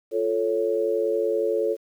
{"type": "chord", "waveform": "sine", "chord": "F augmented", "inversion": "none", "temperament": "equal", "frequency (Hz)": [349.2, 440, 554.4], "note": ["F4", "A4", "C#5"], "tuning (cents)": [0, 0, 0], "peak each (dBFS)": [-28, -23, -26], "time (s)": [0.11, 1.77], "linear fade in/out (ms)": 50, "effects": ["9-bit"]}